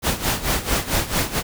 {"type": "noise with tremolo", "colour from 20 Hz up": "pink", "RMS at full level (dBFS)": -19, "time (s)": [0.02, 1.43], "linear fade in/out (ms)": 50, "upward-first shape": "sine", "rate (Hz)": 4.5, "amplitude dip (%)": 80, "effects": []}